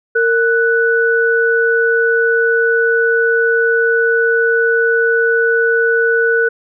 sine tone pair together, 460 / 1484.2 Hz, A#4 / F#6, -23 / +5 cents, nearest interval octave + minor sixth, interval 2028 cents, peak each -13 dBFS, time 0.15-6.49 s, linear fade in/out 10 ms, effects none

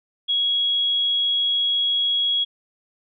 sine tone, 3322 Hz, G#7, in tune, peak -18 dBFS, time 0.28-2.45 s, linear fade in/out 20 ms, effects none

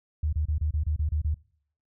sine tone bursts, 76.2 Hz, D#2, 36 cents flat, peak -23 dBFS, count 9, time 0.23-1.344 s, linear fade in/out 5 ms, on 98 ms, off 29 ms, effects noise-tail reverb RT60 0.6 s tail -23 dB re dry

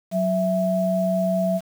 sine tone pair together, 185 / 660 Hz, F#3 / E5, 0 / +2 cents, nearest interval octave + minor seventh, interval 2202 cents, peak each -22 / -21 dBFS, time 0.11-1.61 s, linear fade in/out 50 ms, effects 7-bit

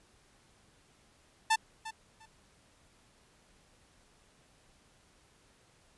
sawtooth tone with echo, 886 Hz, A5, 12 cents sharp, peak -20 dBFS, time 1.5-1.56 s, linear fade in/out 10 ms, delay 350 ms, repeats 2, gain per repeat -15 dB, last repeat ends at 2.26 s, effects pink hiss -65 dBFS RMS until 5.97 s + resampled to 24000 Hz

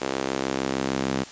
sawtooth tone with high-pass filter sweep, 66.6 Hz, C2, 31 cents sharp, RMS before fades -27 dBFS, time 0.01-1.24 s, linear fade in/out 10 ms, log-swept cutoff 380 to 220 Hz, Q 1.3, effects white hiss -42 dBFS RMS until 1.31 s + resampled to 16000 Hz

